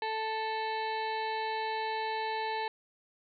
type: harmonic tone with a mistuned harmonic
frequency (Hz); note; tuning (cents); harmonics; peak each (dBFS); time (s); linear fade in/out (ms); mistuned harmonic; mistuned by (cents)
440; A4; 0; 1 / 2 / 4 / 5 / 6 / 7 / 8 / 9 / 10; -38 / -33 / -41 / -45 / -46 / -50 / -56 / -45 / -52; 0.02-2.68; 2; 8; +45
effects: none